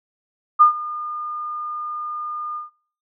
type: tone with ADSR envelope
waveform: sine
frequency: 1214 Hz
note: D#6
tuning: 43 cents flat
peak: -6 dBFS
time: 0.59-2.7 s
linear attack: 23 ms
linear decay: 110 ms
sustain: -20 dB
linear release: 140 ms
effects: noise-tail reverb RT60 0.5 s tail -23 dB re dry